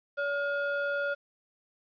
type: ring-modulated tone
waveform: triangle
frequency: 995 Hz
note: B5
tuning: 13 cents sharp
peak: -23 dBFS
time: 0.17-1.15 s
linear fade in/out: 20 ms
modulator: 425 Hz
effects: resampled to 11025 Hz + 10-bit